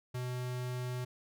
square tone, 125.1 Hz, B2, 23 cents sharp, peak -36 dBFS, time 0.14-1.05 s, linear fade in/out 10 ms, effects none

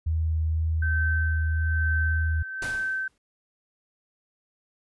sine tone with vibrato, 79.8 Hz, D#2, 44 cents sharp, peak -22 dBFS, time 0.06-2.43 s, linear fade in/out 10 ms, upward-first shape sine, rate 2 Hz, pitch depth 9 cents each way
sine tone with tremolo, 1545 Hz, G6, 26 cents flat, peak -25 dBFS, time 0.82-3.08 s, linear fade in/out 5 ms, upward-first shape sine, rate 1.1 Hz, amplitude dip 65%
pink noise with exponential decay, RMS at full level -33 dBFS, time 2.62-3.18 s, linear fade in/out 2 ms, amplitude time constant 120 ms
effects resampled to 24000 Hz

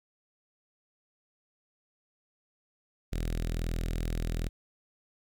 sawtooth tone with notch filter, 41.2 Hz, E1, in tune, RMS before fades -32 dBFS, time 3.12-4.49 s, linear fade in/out 10 ms, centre 960 Hz, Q 0.88, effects 11-bit

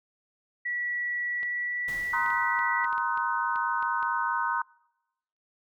sine tone with pitch glide, 1942 to 1954.4 Hz, B6 to B6, -30 to -19 cents, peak -28 dBFS, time 0.65-2.86 s, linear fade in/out 10 ms, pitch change +11 cents, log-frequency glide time 1.29-1.79 s
clicks, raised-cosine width 0.3 ms, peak -29 dBFS, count 11, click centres 1.431 / 2.262 / 2.304 / 2.591 / 2.844 / 2.928 / 2.98 / 3.175 / 3.559 / 3.826 / 4.028 s
pink noise with exponential decay, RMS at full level -43 dBFS, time 1.88-3.31 s, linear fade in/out 2 ms, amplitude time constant 310 ms
sine chord, C half-diminished seventh, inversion third, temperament just, 941.9 / 1046.5 / 1255.8 / 1507 Hz, Bb5 / C6 / Eb6 / Gb6, +18 / 0 / +16 / +31 cents, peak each -29 / -32 / -32 / -31 dBFS, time 2.13-4.62 s, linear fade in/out 5 ms
effects noise-tail reverb RT60 0.9 s tail -25 dB re dry

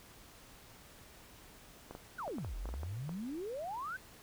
clicks, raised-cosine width 1 ms, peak -31 dBFS, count 10, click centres 1.91 / 1.951 / 2.279 / 2.384 / 2.447 / 2.656 / 2.69 / 2.74 / 2.833 / 3.093 s
sine exponential two-way sweep, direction down then up, 1593 to 39.55 to 1593 Hz, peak -38 dBFS, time 2.18-3.97 s, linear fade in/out 10 ms, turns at 2.56 s
effects pink hiss -57 dBFS RMS until 4.22 s

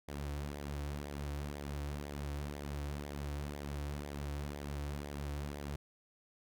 sawtooth tone with flanger, 72.2 Hz, D2, 29 cents flat, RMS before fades -41 dBFS, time 0.08-5.76 s, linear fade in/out 5 ms, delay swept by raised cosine 0.71 to 5.01 ms, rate 2 Hz, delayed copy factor -0.55, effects none

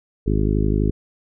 harmonic tone, 51.91 Hz, G#1, in tune, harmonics 1 / 2 / 3 / 4 / 5 / 6 / 7 / 8, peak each -20 / -23 / -25 / -26 / -27 / -28 / -28 / -29 dBFS, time 0.26-0.91 s, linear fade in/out 10 ms, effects none

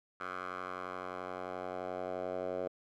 10% pulse tone with band-pass filter sweep, 91.5 Hz, F#2, 19 cents flat, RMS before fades -40 dBFS, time 0.2-2.68 s, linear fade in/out 5 ms, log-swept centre 1300 to 580 Hz, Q 2.8, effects none

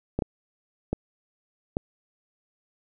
clicks, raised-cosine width 2 ms, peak -12 dBFS, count 4, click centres 0.19 / 0.222 / 0.93 / 1.769 s, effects none

